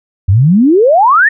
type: exponential sweep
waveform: sine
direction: up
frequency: 87.31 to 1884 Hz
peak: -4 dBFS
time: 0.28-1.29 s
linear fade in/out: 10 ms
effects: none